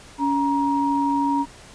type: tone pair together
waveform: sine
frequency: 280.8 / 944.5 Hz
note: C#4 / A#5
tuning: +22 / +22 cents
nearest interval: octave + major sixth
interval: 2100 cents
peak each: -21 dBFS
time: 0.18-1.46 s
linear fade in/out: 50 ms
effects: pink hiss -45 dBFS RMS until 1.74 s + resampled to 22050 Hz